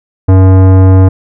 sine tone with tanh clipping, 94.3 Hz, F#2, 33 cents sharp, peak -3 dBFS, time 0.28-1.09 s, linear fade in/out 10 ms, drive 18 dB, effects none

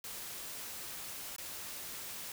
white noise with dropouts, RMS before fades -44 dBFS, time 0.04-2.32 s, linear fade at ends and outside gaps 2 ms, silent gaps 1.363-1.382 s, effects none

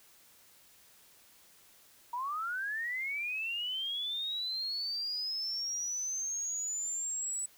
sine linear sweep, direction up, 936 to 7950 Hz, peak -33 dBFS, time 2.13-7.46 s, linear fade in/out 5 ms, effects white hiss -61 dBFS RMS until 7.57 s

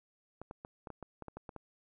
clicks, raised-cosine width 1 ms, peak -30 dBFS, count 11, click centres 0.416 / 0.511 / 0.649 / 0.872 / 0.903 / 1.027 / 1.223 / 1.283 / 1.37 / 1.492 / 1.563 s, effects none

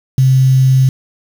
sine tone with quantisation, 131.4 Hz, C3, 8 cents sharp, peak -6 dBFS, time 0.18-0.89 s, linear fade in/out 2 ms, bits 5, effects none

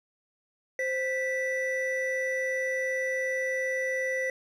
triangle tone pair together, 521.3 / 1968 Hz, C5 / B6, -6 / -7 cents, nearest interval octave + major seventh, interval 2299 cents, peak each -28 dBFS, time 0.79-4.3 s, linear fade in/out 2 ms, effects none

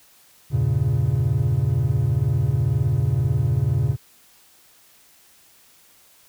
triangle chord, E diminished seventh, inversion none, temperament equal, 82.41 / 98 / 116.54 / 138.59 Hz, E2 / G2 / Bb2 / Db3, 0 / 0 / 0 / 0 cents, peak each -25 / -24 / -19 / -19 dBFS, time 0.5-3.97 s, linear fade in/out 50 ms, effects tanh soft clip ceiling -8 dBFS + white hiss -54 dBFS RMS until 6.28 s

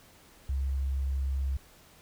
sine tone, 67.6 Hz, C#2, 43 cents flat, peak -27 dBFS, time 0.49-1.57 s, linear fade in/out 5 ms, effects pink hiss -57 dBFS RMS until 2.01 s

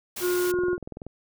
white noise, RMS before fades -34 dBFS, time 0.16-0.52 s, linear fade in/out 10 ms
harmonic tone, 358.3 Hz, F4, 44 cents sharp, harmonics 1 / 3 / 4, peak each -22 / -39 / -34 dBFS, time 0.2-0.78 s, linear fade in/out 50 ms
click train, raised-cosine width 2 ms, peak -24 dBFS, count 12, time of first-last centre 0.54-1.066 s, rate 20.9 Hz
effects none

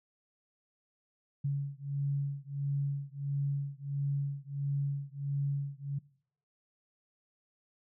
sine beating tone pair, 140 / 141.5 Hz, C#3 / C#3, +18 / +36 cents, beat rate 1.5 Hz, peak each -34 / -34 dBFS, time 1.44-5.99 s, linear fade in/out 10 ms, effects noise-tail reverb RT60 0.6 s tail -22 dB re dry

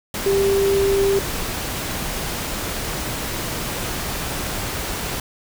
sine tone in noise, 394.3 Hz, G4, 10 cents sharp, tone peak -15 dBFS, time 0.26-1.19 s, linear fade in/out 2 ms, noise pink, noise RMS -26 dBFS, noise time 0.14-5.2 s, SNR +8 dB, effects none

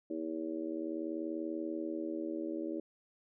harmonic tone, 80.5 Hz, E2, 41 cents flat, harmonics 3 / 4 / 5 / 6 / 7, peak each -45 / -37 / -43 / -52 / -44 dBFS, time 0.1-2.8 s, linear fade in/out 5 ms, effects none

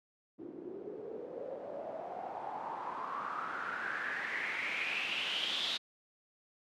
white noise with low-pass filter sweep, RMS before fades -39 dBFS, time 0.38-5.78 s, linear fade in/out 20 ms, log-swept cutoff 320 to 3700 Hz, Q 6.1, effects high-pass 200 Hz 12 dB/octave

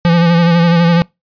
square tone with vibrato, 170.1 Hz, F3, 45 cents flat, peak -8 dBFS, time 0.05-1.02 s, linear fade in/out 0 ms, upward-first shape sine, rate 12 Hz, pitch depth 40 cents each way, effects noise-tail reverb RT60 0.2 s tail -25 dB re dry + resampled to 11025 Hz

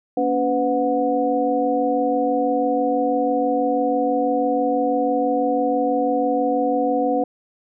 sine tone cluster, 237.5 / 283.6 / 502 / 730 Hz, A#3 / C#4 / B4 / F#5, +33 / +40 / +28 / -24 cents, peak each -29 / -22 / -21 / -22 dBFS, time 0.17-7.24 s, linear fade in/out 5 ms, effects none

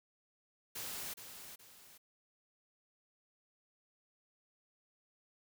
white noise with echo, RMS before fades -43 dBFS, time 0.75-1.14 s, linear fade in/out 10 ms, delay 420 ms, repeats 2, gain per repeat -8 dB, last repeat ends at 1.98 s, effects none

